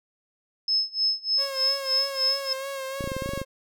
sine tone with tremolo, 5200 Hz, E8, 24 cents flat, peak -19 dBFS, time 0.68-2.53 s, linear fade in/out 2 ms, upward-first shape sine, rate 3.3 Hz, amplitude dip 95%
sawtooth tone with vibrato, 541 Hz, C#5, 42 cents flat, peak -27 dBFS, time 1.37-3.45 s, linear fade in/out 50 ms, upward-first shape sine, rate 3.2 Hz, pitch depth 40 cents each way
clicks, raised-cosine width 3 ms, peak -19 dBFS, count 11, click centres 3.008 / 3.041 / 3.075 / 3.118 / 3.166 / 3.222 / 3.26 / 3.291 / 3.335 / 3.376 / 3.416 s
effects none

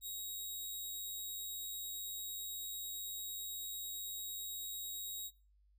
5% pulse tone, 3801 Hz, A#7, 33 cents sharp, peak -34 dBFS, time 0.01-5.31 s, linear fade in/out 50 ms, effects noise-tail reverb RT60 0.3 s tail -18 dB re dry + added 50 Hz sine -66 dBFS peak until 5.78 s

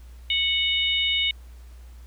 harmonic tone, 738 Hz, F#5, 5 cents flat, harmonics 3 / 4 / 5, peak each -26 / -24 / -25 dBFS, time 0.3-1.31 s, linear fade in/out 2 ms, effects added 60 Hz sine -41 dBFS peak until 2.06 s + pink hiss -58 dBFS RMS until 2.06 s

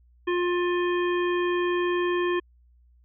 harmonic tone, 353.6 Hz, F4, 22 cents sharp, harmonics 1 / 3 / 5 / 7 / 9, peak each -23 / -31 / -33 / -38 / -40 dBFS, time 0.27-2.4 s, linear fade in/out 10 ms, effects added 60 Hz sine -55 dBFS peak until 3.04 s

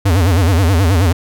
square tone with vibrato, 89.9 Hz, F#2, 49 cents flat, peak -10 dBFS, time 0.05-1.13 s, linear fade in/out 10 ms, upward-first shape sine, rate 9.4 Hz, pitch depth 200 cents each way, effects none

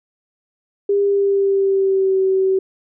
sine tone with pitch glide, 402.1 to 381.1 Hz, G4 to G4, +44 to -49 cents, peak -13 dBFS, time 0.89-2.59 s, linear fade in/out 5 ms, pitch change -93 cents, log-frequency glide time 1.01-2.19 s, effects none

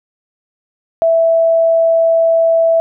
sine tone, 659.3 Hz, E5, in tune, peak -8 dBFS, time 1.02-2.8 s, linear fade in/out 0 ms, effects none

